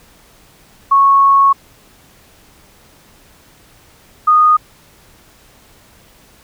sine tone pair in turn, 1103 / 1233.8 Hz, C#6 / D#6, -9 / -15 cents, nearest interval major second, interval 194 cents, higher second, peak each -6 dBFS, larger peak neither, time 0.91-1.53 / 4.27-4.57 s, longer first, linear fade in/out 10 ms, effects pink hiss -47 dBFS RMS until 6.43 s

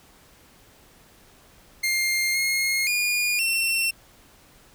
sawtooth tone with pitch steps, 2115 / 2149 / 2433 / 2707 Hz, C7 / C7 / D#7 / E7, +18 / +46 / -39 / +45 cents, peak -18 dBFS, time 1.83-3.91 s, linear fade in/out 10 ms, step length 520 ms, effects pink hiss -54 dBFS RMS until 4.74 s

